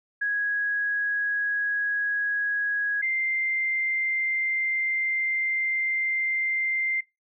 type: tone pair in turn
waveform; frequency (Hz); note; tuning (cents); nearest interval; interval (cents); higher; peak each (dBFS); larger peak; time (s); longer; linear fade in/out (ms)
sine; 1660 / 2091; G#6 / C7; -1 / -2; major third; 399; second; -23; neither; 0.21-3.02 / 3.02-7.01; second; 10
effects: noise-tail reverb RT60 0.2 s tail -21 dB re dry